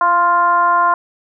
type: tone with frequency modulation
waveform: sine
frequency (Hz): 1046.5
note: C6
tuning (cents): 0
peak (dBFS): -10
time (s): 0.01-0.94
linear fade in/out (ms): 2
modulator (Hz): 353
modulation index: 0.8
effects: none